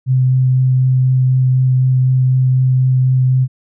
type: tone with vibrato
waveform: sine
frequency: 129.1 Hz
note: C3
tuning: 23 cents flat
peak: -9 dBFS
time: 0.06-3.48 s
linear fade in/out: 50 ms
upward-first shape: triangle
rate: 4 Hz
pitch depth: 10 cents each way
effects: none